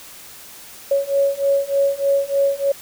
sine beating tone pair, 554.4 / 557.7 Hz, C#5 / C#5, 0 / +10 cents, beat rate 3.3 Hz, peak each -19 / -18 dBFS, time 0.91-2.72 s, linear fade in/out 5 ms, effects white hiss -40 dBFS RMS until 2.81 s

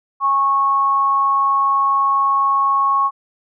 sine tone pair together, 824.1 / 1100 Hz, G#5 / C#6, -14 / -14 cents, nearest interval perfect fourth, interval 500 cents, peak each -25 / -13 dBFS, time 0.2-3.11 s, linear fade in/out 50 ms, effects none

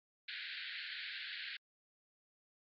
pink band-pass noise, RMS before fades -45 dBFS, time 0.28-1.57 s, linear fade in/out 5 ms, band 1500 to 4500 Hz, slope 96 dB/octave, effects MP3 48 kbps

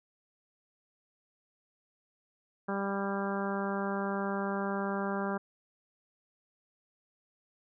harmonic tone with a mistuned harmonic, 197.6 Hz, G3, 14 cents sharp, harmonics 1 / 2 / 3 / 4 / 5 / 6 / 7 / 8, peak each -34 / -37 / -39 / -40 / -41 / -42 / -42 / -43 dBFS, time 2.68-5.38 s, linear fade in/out 10 ms, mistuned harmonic 8, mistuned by +16 cents, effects none

